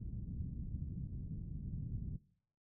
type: low-pass noise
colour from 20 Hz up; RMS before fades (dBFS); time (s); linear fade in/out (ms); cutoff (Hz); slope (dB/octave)
white; -43; 0-2.17; 10; 170; 24
effects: noise-tail reverb RT60 0.6 s tail -20 dB re dry